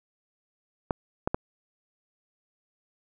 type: clicks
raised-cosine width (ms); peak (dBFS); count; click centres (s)
1; -11; 3; 0.908 / 1.275 / 1.345
effects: none